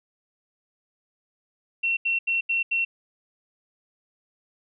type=tone bursts; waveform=sine; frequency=2718 Hz; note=F7; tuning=48 cents flat; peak=-21 dBFS; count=5; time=1.83-2.85 s; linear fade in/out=10 ms; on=140 ms; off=80 ms; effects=none